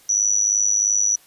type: tone with amplitude modulation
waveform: sine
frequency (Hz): 5920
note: F#8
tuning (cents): 0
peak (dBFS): -12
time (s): 0.09-1.16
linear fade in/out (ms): 5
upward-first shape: sine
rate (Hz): 103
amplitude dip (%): 90
effects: white hiss -52 dBFS RMS until 1.26 s + resampled to 32000 Hz